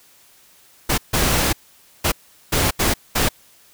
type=noise bursts at uneven times; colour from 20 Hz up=pink; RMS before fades=-18 dBFS; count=6; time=0.89-0.98 / 1.13-1.53 / 2.04-2.12 / 2.52-2.71 / 2.79-2.94 / 3.15-3.29 s; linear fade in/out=10 ms; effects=white hiss -52 dBFS RMS until 3.73 s